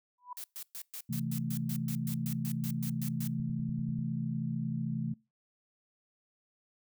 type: tone with exponential growth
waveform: sine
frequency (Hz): 987.8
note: B5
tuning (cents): 0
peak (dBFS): -36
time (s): 0.18-0.33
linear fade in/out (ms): 5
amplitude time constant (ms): 31
type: noise bursts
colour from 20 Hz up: blue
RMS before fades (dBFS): -42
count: 16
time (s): 0.37-3.274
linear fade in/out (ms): 0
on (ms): 69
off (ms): 120
type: chord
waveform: sine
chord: A minor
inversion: first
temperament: equal with one note detuned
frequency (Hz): 130.81 / 163.86 / 220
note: C3 / E3 / A3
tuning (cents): 0 / -10 / 0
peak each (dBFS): -36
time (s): 1.09-5.14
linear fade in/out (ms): 10
type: click train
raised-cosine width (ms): 5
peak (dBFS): -33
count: 7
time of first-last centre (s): 3.4-3.988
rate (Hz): 10.2
effects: noise-tail reverb RT60 0.3 s tail -26 dB re dry